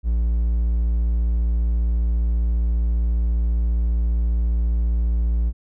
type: tone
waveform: triangle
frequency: 57.4 Hz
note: A#1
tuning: 26 cents flat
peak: -15 dBFS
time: 0.03-5.53 s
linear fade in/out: 50 ms
effects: none